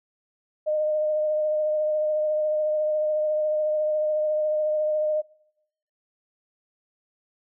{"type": "tone with vibrato", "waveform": "sine", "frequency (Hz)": 612, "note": "D#5", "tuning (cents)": -29, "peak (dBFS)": -21, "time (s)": [0.66, 5.22], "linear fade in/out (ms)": 20, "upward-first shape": "triangle", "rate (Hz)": 14, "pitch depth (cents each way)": 19, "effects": ["noise-tail reverb RT60 0.8 s tail -22 dB re dry"]}